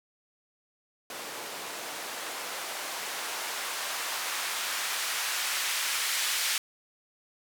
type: noise with band-pass filter sweep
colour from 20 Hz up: blue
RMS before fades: -33 dBFS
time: 1.1-6.58 s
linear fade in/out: 2 ms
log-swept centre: 410 to 2000 Hz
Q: 0.76
effects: none